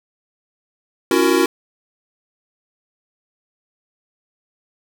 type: chord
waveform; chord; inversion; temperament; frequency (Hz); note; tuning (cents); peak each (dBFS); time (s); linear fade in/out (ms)
square; F# dominant seventh; second; equal with one note detuned; 277.2 / 336.4 / 370 / 466.2; C#4 / E4 / F#4 / A#4; 0 / +35 / 0 / 0; -21 / -18 / -18 / -22; 1.11-1.46; 2
effects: none